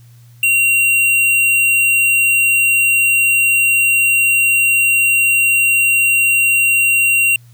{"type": "tone", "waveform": "square", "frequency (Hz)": 2752, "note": "F7", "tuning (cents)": -26, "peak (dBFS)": -11, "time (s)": [0.43, 7.36], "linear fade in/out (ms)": 2, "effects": ["added 119 Hz sine -40 dBFS peak until 7.53 s", "white hiss -54 dBFS RMS until 7.53 s"]}